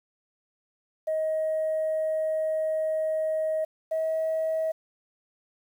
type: tone pair in turn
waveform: sine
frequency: 630 / 639.5 Hz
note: D#5 / D#5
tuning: +21 / +47 cents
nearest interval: unison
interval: 26 cents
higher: second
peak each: -23 dBFS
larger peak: neither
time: 1.07-3.65 / 3.91-4.72 s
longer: first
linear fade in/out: 10 ms
effects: tanh soft clip ceiling -21 dBFS + 9-bit